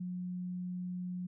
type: tone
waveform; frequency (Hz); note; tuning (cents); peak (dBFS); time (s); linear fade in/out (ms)
sine; 180.3; F#3; -45; -36; 0-1.27; 10
effects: none